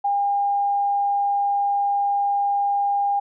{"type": "tone", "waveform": "sine", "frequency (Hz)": 806, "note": "G5", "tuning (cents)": 48, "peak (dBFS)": -18, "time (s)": [0.04, 3.2], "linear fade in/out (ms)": 10, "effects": []}